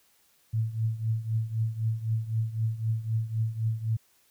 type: tone with tremolo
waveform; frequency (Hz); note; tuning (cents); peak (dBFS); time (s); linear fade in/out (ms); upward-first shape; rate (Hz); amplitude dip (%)
sine; 111.7; A2; +27; -22; 0.53-3.97; 10; triangle; 3.9; 85
effects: white hiss -65 dBFS RMS until 4.3 s